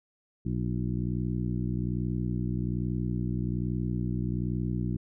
harmonic tone with a mistuned harmonic, 61.2 Hz, B1, 15 cents flat, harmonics 1 / 2 / 3 / 4 / 5 / 6, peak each -35 / -31 / -32 / -39 / -38 / -43 dBFS, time 0.45-4.97 s, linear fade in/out 10 ms, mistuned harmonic 6, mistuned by -47 cents, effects none

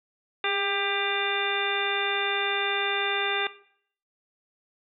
harmonic tone with a mistuned harmonic, 397.2 Hz, G4, 23 cents sharp, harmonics 1 / 2 / 3 / 4 / 5 / 6 / 7 / 9, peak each -32 / -32 / -32 / -32 / -32 / -32 / -32 / -32 dBFS, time 0.44-3.47 s, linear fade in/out 2 ms, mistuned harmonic 1, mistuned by +32 cents, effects noise-tail reverb RT60 0.6 s tail -18 dB re dry

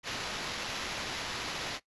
violet noise with sample-and-hold, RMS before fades -37 dBFS, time 0.03-1.8 s, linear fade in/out 50 ms, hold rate 8820 Hz, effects noise-tail reverb RT60 0.1 s tail -17 dB re dry + resampled to 24000 Hz

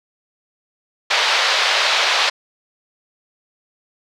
white band-pass noise, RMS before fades -17 dBFS, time 1.1-2.3 s, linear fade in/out 10 ms, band 550 to 4400 Hz, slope 24 dB/octave, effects none

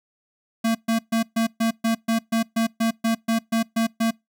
square tone bursts, 226.7 Hz, A#3, 48 cents flat, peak -19 dBFS, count 15, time 0.64-4.11 s, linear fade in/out 10 ms, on 110 ms, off 130 ms, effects noise-tail reverb RT60 0.2 s tail -25 dB re dry

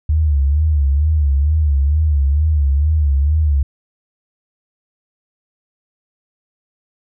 sine tone with vibrato, 73.42 Hz, D2, in tune, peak -11 dBFS, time 0.09-3.63 s, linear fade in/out 5 ms, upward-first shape sine, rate 2.2 Hz, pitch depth 120 cents each way, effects none

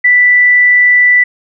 sine tone, 1975.5 Hz, B6, in tune, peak -4 dBFS, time 0.04-1.24 s, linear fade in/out 10 ms, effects none

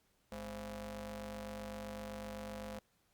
sawtooth ring-modulated tone, 155.56 Hz, D#3, in tune, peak -36 dBFS, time 0.32-2.79 s, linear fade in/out 0 ms, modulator 365 Hz, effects pink hiss -75 dBFS RMS until 3.13 s + Opus 48 kbps

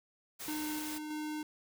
white noise, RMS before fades -43 dBFS, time 0.39-0.99 s, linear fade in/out 20 ms
square tone with tremolo, 304.6 Hz, D#4, 37 cents flat, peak -37 dBFS, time 0.48-1.43 s, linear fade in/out 2 ms, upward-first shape square, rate 1.6 Hz, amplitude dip 30%
effects none

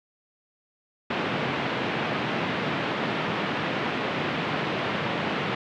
pink band-pass noise, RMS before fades -28 dBFS, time 1.1-5.55 s, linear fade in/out 5 ms, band 140 to 3200 Hz, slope 24 dB/octave, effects none

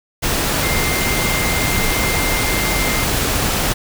sine tone in noise, 2099 Hz, C7, 5 cents sharp, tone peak -23 dBFS, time 0.62-3.05 s, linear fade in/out 20 ms, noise pink, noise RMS -18 dBFS, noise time 0.22-3.74 s, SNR -8 dB, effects none

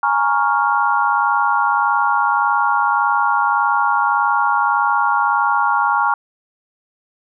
sine chord, Bb minor seventh, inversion third, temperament equal, 830.6 / 932.3 / 1108.7 / 1396.9 Hz, Ab5 / Bb5 / Db6 / F6, 0 / 0 / 0 / 0 cents, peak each -19 dBFS, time 0.03-6.14 s, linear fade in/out 2 ms, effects none

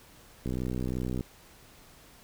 click train, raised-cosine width 3 ms, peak -20 dBFS, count 48, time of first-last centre 0.46-1.208 s, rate 62.8 Hz, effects pink hiss -55 dBFS RMS until 2.23 s

